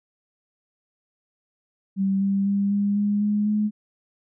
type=tone with pitch steps; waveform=sine; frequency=194.2 / 196.91 / 199.66 / 202.4 / 205.3 / 208.1 / 211 Hz; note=G3 / G3 / G3 / G#3 / G#3 / G#3 / G#3; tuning=-16 / +8 / +32 / -44 / -20 / +4 / +28 cents; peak=-19 dBFS; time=1.96-3.71 s; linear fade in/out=50 ms; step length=250 ms; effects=none